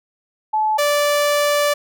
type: tone pair in turn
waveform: sine / sawtooth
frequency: 863 / 583.9 Hz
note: A5 / D5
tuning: -34 / -10 cents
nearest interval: perfect fifth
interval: 676 cents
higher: first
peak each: -15 / -11 dBFS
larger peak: second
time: 0.53-0.78 / 0.78-1.74 s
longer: second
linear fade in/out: 10 ms
effects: none